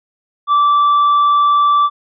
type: tone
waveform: triangle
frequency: 1164 Hz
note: D6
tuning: 16 cents flat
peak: -7 dBFS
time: 0.47-1.9 s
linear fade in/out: 50 ms
effects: resampled to 11025 Hz